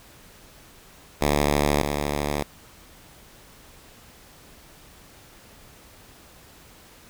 5% pulse tone pair in turn, 73 / 73 Hz, D2 / D2, -10 / -10 cents, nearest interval unison, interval 0 cents, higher neither, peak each -8 / -13 dBFS, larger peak first, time 1.21-1.82 / 1.82-2.43 s, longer neither, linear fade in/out 5 ms, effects pink hiss -50 dBFS RMS until 7.09 s

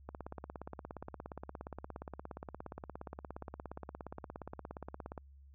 click train, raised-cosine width 1 ms, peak -29 dBFS, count 88, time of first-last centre 0.09-5.178 s, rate 17.1 Hz, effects added 69 Hz sine -55 dBFS peak until 5.54 s

